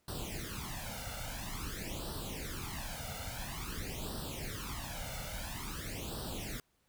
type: noise with flanger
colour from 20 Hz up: pink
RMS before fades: -41 dBFS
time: 0.08-6.6 s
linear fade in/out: 2 ms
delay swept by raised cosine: 0.22 to 1.42 ms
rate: 0.49 Hz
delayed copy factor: +0.85
effects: pink hiss -75 dBFS RMS until 6.88 s